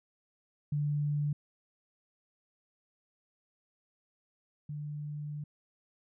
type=tone pair in turn; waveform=sine; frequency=146.83 / 148.19 Hz; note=D3 / D3; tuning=0 / +16 cents; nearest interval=unison; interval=16 cents; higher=second; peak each=-28 / -36 dBFS; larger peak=first; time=0.72-1.33 / 4.69-5.44 s; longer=second; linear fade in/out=5 ms; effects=none